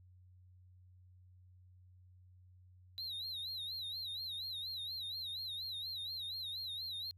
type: tone with vibrato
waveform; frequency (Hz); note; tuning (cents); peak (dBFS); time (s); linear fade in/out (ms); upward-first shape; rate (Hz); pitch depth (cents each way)
triangle; 3939; B7; -5; -39; 2.98-7.11; 0; sine; 4.2; 130
effects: added 91 Hz sine -59 dBFS peak until 7.17 s